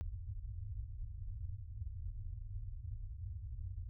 white low-pass noise, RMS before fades -44 dBFS, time 0.01-3.89 s, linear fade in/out 0 ms, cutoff 110 Hz, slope 96 dB/octave, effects none

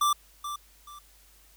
square tone with echo, 1174.7 Hz, D6, in tune, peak -22 dBFS, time 0.01-0.13 s, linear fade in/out 5 ms, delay 430 ms, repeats 2, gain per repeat -11 dB, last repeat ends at 0.99 s, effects added 50 Hz sine -59 dBFS peak until 1.56 s + white hiss -59 dBFS RMS until 1.56 s

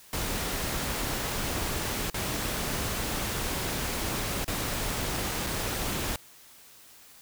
pink noise with dropouts, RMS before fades -31 dBFS, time 0.13-6.16 s, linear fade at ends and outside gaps 1 ms, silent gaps 2.1-2.143 / 4.445-4.479 / 5.465-5.468 s, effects white hiss -53 dBFS RMS until 7.21 s

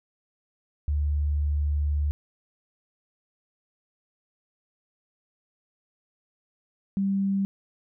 sine tone pair in turn, 73.42 / 196.01 Hz, D2 / G3, 0 / 0 cents, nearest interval octave + perfect fourth, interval 1700 cents, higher second, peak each -22 dBFS, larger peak neither, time 0.88-2.11 / 6.97-7.45 s, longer first, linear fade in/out 0 ms, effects none

